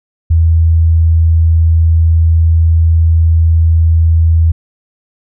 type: tone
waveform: sine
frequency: 81.8 Hz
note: E2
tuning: 13 cents flat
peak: -5 dBFS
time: 0.3-4.52 s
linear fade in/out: 10 ms
effects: none